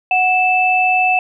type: tone pair together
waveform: sine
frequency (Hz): 740 / 2637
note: F#5 / E7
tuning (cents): 0 / 0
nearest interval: octave + minor seventh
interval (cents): 2200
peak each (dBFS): -14 / -14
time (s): 0.11-1.19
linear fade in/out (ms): 2
effects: none